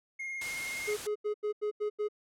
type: tone with vibrato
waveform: triangle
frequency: 2135 Hz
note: C7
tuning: 34 cents sharp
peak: -34 dBFS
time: 0.19-0.94 s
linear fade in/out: 10 ms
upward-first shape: triangle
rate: 19 Hz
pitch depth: 28 cents each way
type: noise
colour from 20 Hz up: white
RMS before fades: -40 dBFS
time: 0.41-1.07 s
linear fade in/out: 5 ms
type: tone bursts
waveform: triangle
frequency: 420.1 Hz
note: G#4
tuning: 20 cents sharp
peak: -27 dBFS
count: 7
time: 0.87-2.086 s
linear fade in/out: 20 ms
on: 100 ms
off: 86 ms
effects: low-pass 10000 Hz 12 dB/octave